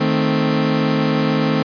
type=chord; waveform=30% pulse; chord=A diminished; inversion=second; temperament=equal; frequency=155.56 / 220 / 261.6 Hz; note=Eb3 / A3 / C4; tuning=0 / 0 / 0 cents; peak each=-17 dBFS; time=0-1.63 s; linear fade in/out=10 ms; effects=resampled to 11025 Hz